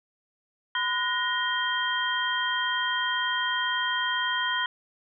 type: tone cluster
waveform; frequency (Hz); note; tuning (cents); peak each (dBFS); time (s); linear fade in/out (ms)
sine; 1010 / 1458 / 1872 / 3180; B5 / F#6 / A#6 / G7; +39 / -26 / +7 / +24; -30; 0.75-4.66; 2
effects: none